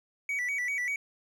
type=tone with vibrato; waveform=triangle; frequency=2107 Hz; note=C7; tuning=12 cents sharp; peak=-27 dBFS; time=0.29-0.96 s; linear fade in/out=2 ms; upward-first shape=square; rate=5.1 Hz; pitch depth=120 cents each way; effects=none